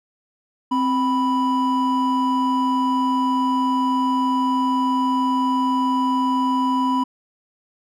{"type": "tone pair together", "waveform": "triangle", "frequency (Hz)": [261.6, 987.8], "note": ["C4", "B5"], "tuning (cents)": [0, 0], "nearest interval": "octave + major seventh", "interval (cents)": 2300, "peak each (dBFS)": -18, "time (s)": [0.71, 7.04], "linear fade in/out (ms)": 10, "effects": []}